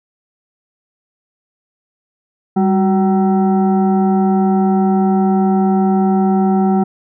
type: tone with frequency modulation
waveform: sine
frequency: 196 Hz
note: G3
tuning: in tune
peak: -10 dBFS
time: 2.56-6.84 s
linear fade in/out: 10 ms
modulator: 567 Hz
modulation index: 0.83
effects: none